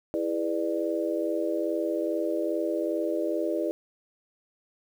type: chord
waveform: sine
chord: E dominant seventh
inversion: none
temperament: just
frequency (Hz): 329.6 / 412 / 494.4 / 593.3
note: E4 / G#4 / B4 / D5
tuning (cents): 0 / -14 / +2 / +18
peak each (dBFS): -29 / -33 / -33 / -30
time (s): 0.14-3.71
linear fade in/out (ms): 0
effects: 9-bit